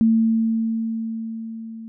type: tone with level ramp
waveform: sine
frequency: 224.9 Hz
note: A3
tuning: 38 cents sharp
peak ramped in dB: -12 to -33 dBFS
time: 0.01-1.88 s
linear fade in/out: 0 ms
effects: none